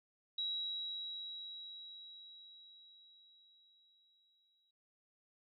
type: tone with exponential decay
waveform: sine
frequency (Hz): 3868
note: B7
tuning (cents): -37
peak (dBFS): -35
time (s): 0.38-4.71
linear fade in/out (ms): 5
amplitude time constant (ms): 940
effects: none